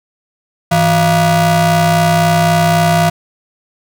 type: ring-modulated tone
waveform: 40% pulse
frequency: 263.4 Hz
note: C4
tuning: 12 cents sharp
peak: -5 dBFS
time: 0.71-3.1 s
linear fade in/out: 10 ms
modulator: 427 Hz
effects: none